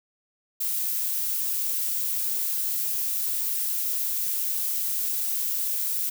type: noise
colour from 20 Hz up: violet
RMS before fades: -27 dBFS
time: 0.6-6.1 s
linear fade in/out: 10 ms
effects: none